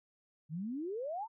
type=exponential sweep; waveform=sine; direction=up; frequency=145.5 to 945 Hz; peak=-36 dBFS; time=0.49-1.28 s; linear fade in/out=50 ms; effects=none